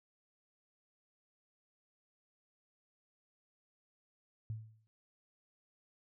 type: tone with exponential decay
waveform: sine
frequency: 110 Hz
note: A2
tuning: in tune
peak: -35 dBFS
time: 4.5-4.87 s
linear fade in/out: 0 ms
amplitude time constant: 80 ms
effects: none